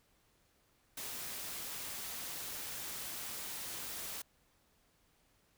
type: noise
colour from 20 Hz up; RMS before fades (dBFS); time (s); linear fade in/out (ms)
white; -43; 0.97-4.22; 5
effects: pink hiss -72 dBFS RMS until 5.57 s